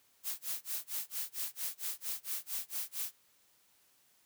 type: noise with tremolo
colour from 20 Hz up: blue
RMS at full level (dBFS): -36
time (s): 0.23-3.16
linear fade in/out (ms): 50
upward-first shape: sine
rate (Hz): 4.4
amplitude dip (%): 100
effects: white hiss -69 dBFS RMS until 4.25 s + high-pass 60 Hz 12 dB/octave